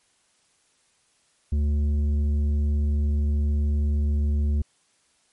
triangle tone with tanh clipping, 73.42 Hz, D2, in tune, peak -21 dBFS, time 1.52-4.62 s, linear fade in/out 5 ms, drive 12 dB, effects white hiss -65 dBFS RMS until 5.32 s + MP3 48 kbps

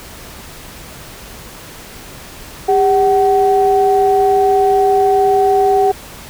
sine tone pair together, 400.4 / 753.7 Hz, G4 / F#5, +37 / +32 cents, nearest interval major seventh, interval 1095 cents, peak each -11 dBFS, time 2.68-5.92 s, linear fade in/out 10 ms, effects tanh soft clip ceiling -1 dBFS + pink hiss -34 dBFS RMS until 6.29 s

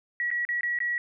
sine tone with dropouts, 1923 Hz, B6, 47 cents flat, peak -25 dBFS, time 0.2-0.98 s, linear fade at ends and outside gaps 1 ms, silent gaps 0.304-0.313 / 0.451-0.489 / 0.609-0.632 / 0.788-0.803 s, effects none

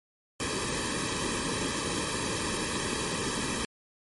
pink noise with comb filter, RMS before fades -31 dBFS, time 0.4-3.65 s, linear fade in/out 0 ms, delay 1.4 ms, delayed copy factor -0.9, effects MP3 48 kbps

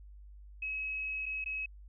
sine tone with dropouts, 2562 Hz, E7, 50 cents flat, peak -34 dBFS, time 0.62-1.66 s, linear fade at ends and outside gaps 5 ms, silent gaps 1.258-1.262 / 1.443-1.459 s, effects added 50 Hz sine -49 dBFS peak until 1.88 s

